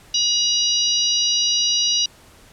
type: harmonic tone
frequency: 960 Hz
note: B5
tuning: 49 cents flat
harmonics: 3 / 4 / 5 / 6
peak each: -22 / -22 / -22 / -22 dBFS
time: 0.14-2.06 s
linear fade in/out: 5 ms
effects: pink hiss -49 dBFS RMS until 2.52 s + low-pass 12000 Hz 12 dB/octave